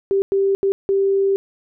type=tone bursts at uneven times; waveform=sine; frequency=392 Hz; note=G4; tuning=in tune; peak=-14 dBFS; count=4; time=0.11-0.22 / 0.32-0.55 / 0.63-0.72 / 0.89-1.36 s; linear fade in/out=0 ms; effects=none